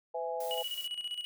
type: chord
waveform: sine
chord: E major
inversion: second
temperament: equal with one note detuned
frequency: 505.7 / 659.3 / 830.6 Hz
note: B4 / E5 / G#5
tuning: +41 / 0 / 0 cents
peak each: -36 / -38 / -38 dBFS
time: 0.14-0.63 s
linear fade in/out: 10 ms
type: noise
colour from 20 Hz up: blue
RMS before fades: -46 dBFS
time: 0.4-0.87 s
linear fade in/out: 5 ms
type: tone with tremolo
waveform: triangle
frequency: 2924 Hz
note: F#7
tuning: 21 cents flat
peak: -32 dBFS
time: 0.51-1.25 s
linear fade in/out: 0 ms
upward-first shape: square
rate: 15 Hz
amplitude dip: 65%
effects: none